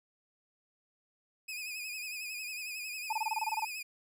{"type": "tone with vibrato", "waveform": "sawtooth", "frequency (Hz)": 2500, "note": "D#7", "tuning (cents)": 8, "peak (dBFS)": -35, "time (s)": [1.48, 3.83], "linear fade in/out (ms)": 10, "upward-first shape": "sine", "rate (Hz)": 11, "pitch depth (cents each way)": 64}
{"type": "tone bursts", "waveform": "sine", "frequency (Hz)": 880, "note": "A5", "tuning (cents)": 0, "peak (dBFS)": -29, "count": 11, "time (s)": [3.1, 3.649], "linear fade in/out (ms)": 5, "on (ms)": 29, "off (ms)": 23}
{"effects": []}